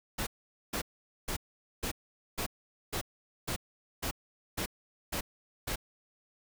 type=noise bursts; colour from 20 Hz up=pink; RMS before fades=-34 dBFS; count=11; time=0.18-5.759 s; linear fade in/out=10 ms; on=89 ms; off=460 ms; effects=none